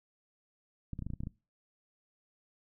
clicks, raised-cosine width 5 ms, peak -26 dBFS, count 9, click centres 0.933 / 0.991 / 1.023 / 1.066 / 1.103 / 1.136 / 1.205 / 1.235 / 1.271 s, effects noise-tail reverb RT60 0.3 s tail -22 dB re dry

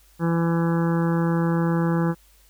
harmonic tone, 167.5 Hz, E3, 28 cents sharp, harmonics 1 / 2 / 3 / 5 / 6 / 7 / 8 / 9 / 10, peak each -20 / -26 / -30 / -34 / -36 / -37 / -38 / -39 / -40 dBFS, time 0.19-2.15 s, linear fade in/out 50 ms, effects added 50 Hz sine -55 dBFS peak until 2.49 s + white hiss -58 dBFS RMS until 2.49 s

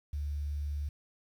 sine tone with quantisation, 72.8 Hz, D2, 15 cents flat, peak -32 dBFS, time 0.13-0.89 s, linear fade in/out 5 ms, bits 10, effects none

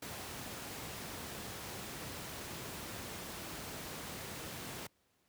pink noise, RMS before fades -44 dBFS, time 0.02-4.87 s, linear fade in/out 5 ms, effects pink hiss -75 dBFS RMS until 5.28 s + high-pass 80 Hz 12 dB/octave

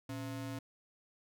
square ring-modulated tone, 196.1 Hz, G3, 1 cent sharp, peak -37 dBFS, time 0.09-0.59 s, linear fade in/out 5 ms, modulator 79.1 Hz, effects none

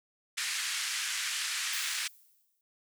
pink band-pass noise, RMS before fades -34 dBFS, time 0.37-2.08 s, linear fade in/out 10 ms, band 1600 to 9700 Hz, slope 24 dB/octave
violet noise with exponential decay, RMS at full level -39 dBFS, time 1.73-2.61 s, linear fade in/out 2 ms, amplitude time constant 190 ms
effects none

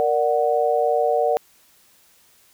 sine chord, Bb augmented, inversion none, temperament equal with one note detuned, 466.2 / 589 / 740 Hz, Bb4 / D5 / F#5, 0 / +5 / 0 cents, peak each -21 dBFS, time 0-1.37 s, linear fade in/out 0 ms, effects white hiss -56 dBFS RMS until 2.53 s

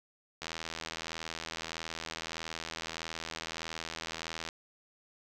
click train, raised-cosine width 0.2 ms, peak -20 dBFS, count 333, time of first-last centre 0.42-4.489 s, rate 81.6 Hz, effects 10-bit

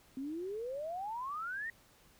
sine exponential sweep, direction up, 257.4 to 1900 Hz, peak -37 dBFS, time 0.17-1.7 s, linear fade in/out 2 ms, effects pink hiss -64 dBFS RMS until 2.19 s

